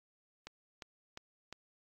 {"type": "click train", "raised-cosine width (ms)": 0.2, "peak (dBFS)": -27, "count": 4, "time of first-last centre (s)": [0.47, 1.526], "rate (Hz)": 2.84, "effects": ["AAC 64 kbps"]}